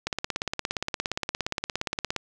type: click train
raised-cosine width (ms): 0.2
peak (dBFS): -10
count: 37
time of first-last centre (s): 0.07-2.163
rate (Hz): 17.2
effects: none